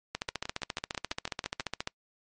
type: two click trains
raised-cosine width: 0.2 ms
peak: -14 / -18 dBFS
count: 26 / 9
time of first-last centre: 0.15-1.874 / 0.29-1.606 s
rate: 14.5 / 6.08 Hz
effects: noise-tail reverb RT60 0.1 s tail -25 dB re dry + MP3 48 kbps